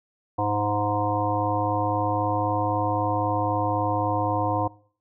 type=harmonic tone; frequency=103.83 Hz; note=G#2; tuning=in tune; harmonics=1 / 3 / 5 / 7 / 9 / 10; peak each=-29 / -30 / -30 / -27 / -28 / -31 dBFS; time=0.38-4.68 s; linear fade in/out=10 ms; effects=noise-tail reverb RT60 0.5 s tail -21 dB re dry